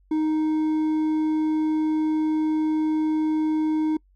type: tone with hard clipping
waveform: triangle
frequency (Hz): 311.1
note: D#4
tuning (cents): 0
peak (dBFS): -21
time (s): 0.11-3.97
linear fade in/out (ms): 5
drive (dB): 7
effects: noise-tail reverb RT60 0.1 s tail -26 dB re dry + added 47 Hz sine -56 dBFS peak until 4.15 s